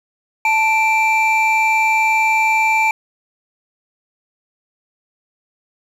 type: tone pair together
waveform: triangle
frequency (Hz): 879.9 / 2349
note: A5 / D7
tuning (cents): 0 / 0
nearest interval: octave + perfect fourth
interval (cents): 1700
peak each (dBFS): -13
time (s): 0.45-2.91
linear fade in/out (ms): 2
effects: tanh soft clip ceiling -4 dBFS + 8-bit